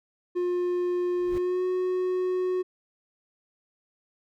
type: tone with pitch glide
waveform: triangle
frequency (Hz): 356 to 366.9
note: F4 to F#4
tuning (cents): +33 to -15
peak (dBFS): -22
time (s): 0.35-2.63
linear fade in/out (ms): 20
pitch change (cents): +52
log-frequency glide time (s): 1.32-1.64
type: noise with exponential growth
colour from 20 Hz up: brown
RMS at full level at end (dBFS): -33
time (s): 1.14-1.38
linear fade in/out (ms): 0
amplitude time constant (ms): 51
effects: none